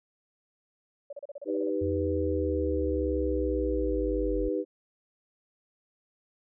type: tone bursts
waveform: sine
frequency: 570 Hz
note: C#5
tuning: 48 cents sharp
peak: -36 dBFS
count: 10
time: 1.1-1.696 s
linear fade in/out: 5 ms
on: 29 ms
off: 34 ms
type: chord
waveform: sine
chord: Eb augmented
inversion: none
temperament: equal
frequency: 311.1 / 392 / 493.9 Hz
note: Eb4 / G4 / B4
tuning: 0 / 0 / 0 cents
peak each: -31 dBFS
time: 1.45-4.65 s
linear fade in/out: 50 ms
type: linear sweep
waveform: sine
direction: down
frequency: 88.4 to 49.09 Hz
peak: -31 dBFS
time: 1.81-4.49 s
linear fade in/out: 10 ms
effects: none